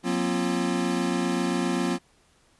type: tone cluster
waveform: square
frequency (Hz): 181.1 / 238.7 / 266.2 / 346.8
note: F#3 / A#3 / C4 / F4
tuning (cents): -37 / +41 / +30 / -12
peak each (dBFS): -30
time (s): 0.03-1.99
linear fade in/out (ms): 50
effects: pink hiss -62 dBFS RMS until 2.59 s + resampled to 24000 Hz